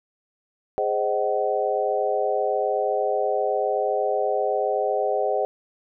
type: chord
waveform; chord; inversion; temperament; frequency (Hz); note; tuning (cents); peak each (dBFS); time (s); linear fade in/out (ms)
sine; Ab dominant seventh; none; equal with one note detuned; 415.3 / 523.3 / 622.3 / 756.4; Ab4 / C5 / Eb5 / Gb5; 0 / 0 / 0 / +38; -26; 0.78-5.45; 0
effects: none